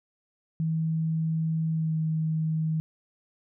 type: tone with pitch glide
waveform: sine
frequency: 160.7 to 158.49 Hz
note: E3 to D#3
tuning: -44 to +32 cents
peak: -24 dBFS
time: 0.6-2.8 s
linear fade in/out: 0 ms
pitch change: -24 cents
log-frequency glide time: 1.72-1.96 s
effects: none